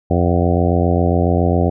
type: harmonic tone with a mistuned harmonic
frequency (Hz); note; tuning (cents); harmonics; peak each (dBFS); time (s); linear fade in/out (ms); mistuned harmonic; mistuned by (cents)
87.31; F2; 0; 1 / 2 / 3 / 4 / 5 / 6 / 7 / 8 / 9; -16 / -19 / -21 / -22 / -23 / -24 / -24 / -25 / -26; 0.1-1.7; 10; 9; -58
effects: none